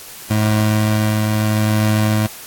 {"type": "tone with tremolo", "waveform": "25% pulse", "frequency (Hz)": 107.3, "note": "A2", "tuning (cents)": -43, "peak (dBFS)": -9, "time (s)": [0.3, 2.27], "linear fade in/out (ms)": 10, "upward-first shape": "triangle", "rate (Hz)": 0.78, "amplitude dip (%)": 25, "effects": ["white hiss -35 dBFS RMS until 2.46 s", "AAC 64 kbps"]}